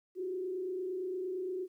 sine tone with frequency modulation, 370 Hz, F#4, in tune, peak -34 dBFS, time 0.15-1.68 s, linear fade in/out 50 ms, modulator 28.7 Hz, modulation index 0.61, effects 12-bit

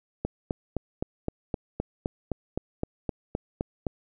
click train, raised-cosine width 2 ms, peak -14 dBFS, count 15, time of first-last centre 0.25-3.868 s, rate 3.87 Hz, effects none

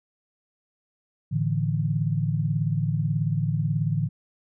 sine chord, A suspended fourth, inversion none, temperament just, 110 / 146.67 / 165 Hz, A2 / D3 / E3, 0 / -2 / +2 cents, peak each -27 / -25 / -27 dBFS, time 1.31-4.09 s, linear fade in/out 20 ms, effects none

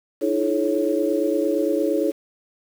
sine tone cluster, 305.9 / 334.6 / 426.3 / 551 Hz, D#4 / E4 / G#4 / C#5, -29 / +26 / +45 / -11 cents, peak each -24 dBFS, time 0.21-2.12 s, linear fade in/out 20 ms, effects 7-bit

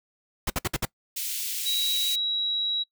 pink noise bursts, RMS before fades -26 dBFS, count 5, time 0.47-0.853 s, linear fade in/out 5 ms, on 31 ms, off 57 ms
white high-pass noise, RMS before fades -31 dBFS, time 1.16-2.16 s, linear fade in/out 10 ms, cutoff 2500 Hz, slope 24 dB/octave
sine tone, 3874 Hz, B7, 34 cents flat, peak -24 dBFS, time 1.65-2.84 s, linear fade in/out 20 ms
effects noise-tail reverb RT60 0.1 s tail -22 dB re dry

